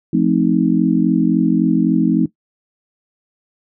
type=chord; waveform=sine; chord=F dominant seventh; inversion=none; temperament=just; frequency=174.61 / 218.3 / 261.9 / 314.3 Hz; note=F3 / A3 / C4 / Eb4; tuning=0 / -13 / +2 / +18 cents; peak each=-17 dBFS; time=0.13-2.26 s; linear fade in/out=5 ms; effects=noise-tail reverb RT60 0.1 s tail -17 dB re dry